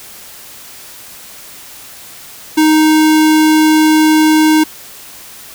square tone, 311.1 Hz, D#4, in tune, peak -7 dBFS, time 2.57-4.64 s, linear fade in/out 10 ms, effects white hiss -34 dBFS RMS until 5.54 s

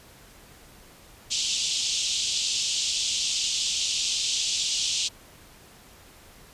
pink band-pass noise, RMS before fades -27 dBFS, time 1.3-5.09 s, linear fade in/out 20 ms, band 2900 to 7700 Hz, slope 48 dB/octave, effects pink hiss -51 dBFS RMS until 6.53 s + resampled to 32000 Hz

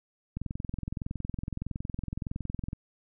click train, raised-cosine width 5 ms, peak -21 dBFS, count 52, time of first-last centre 0.37-2.731 s, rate 21.6 Hz, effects none

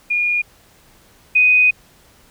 sine tone pair in turn, 2432 / 2495 Hz, D#7 / D#7, -40 / +4 cents, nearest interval unison, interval 44 cents, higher second, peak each -15 / -9 dBFS, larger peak second, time 0.1-0.42 / 1.35-1.71 s, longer second, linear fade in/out 10 ms, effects pink hiss -51 dBFS RMS until 2.3 s

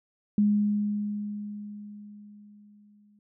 sine tone with exponential decay, 207.3 Hz, G#3, 3 cents flat, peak -18 dBFS, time 0.38-3.19 s, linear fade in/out 2 ms, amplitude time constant 610 ms, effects none

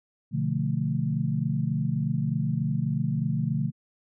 sine chord, B half-diminished seventh, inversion none, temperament equal, 123.47 / 146.83 / 174.61 / 220 Hz, B2 / D3 / F3 / A3, 0 / 0 / 0 / 0 cents, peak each -30 / -27 / -31 / -31 dBFS, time 0.31-3.72 s, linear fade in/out 50 ms, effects none

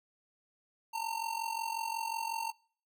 square tone with amplitude modulation, 909 Hz, A#5, 44 cents flat, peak -31 dBFS, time 0.93-2.52 s, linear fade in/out 20 ms, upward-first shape sine, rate 45.5 Hz, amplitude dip 75%, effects noise-tail reverb RT60 0.5 s tail -25 dB re dry

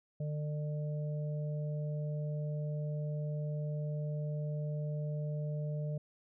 harmonic tone, 150 Hz, D3, 37 cents sharp, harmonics 1 / 3 / 4, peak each -34 / -49 / -45 dBFS, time 0.2-5.98 s, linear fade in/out 5 ms, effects none

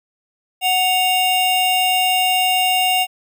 square tone pair together, 738.4 / 2796 Hz, F#5 / F7, -4 / +1 cents, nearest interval octave + major seventh, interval 2305 cents, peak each -18 dBFS, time 0.61-3.07 s, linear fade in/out 50 ms, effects none

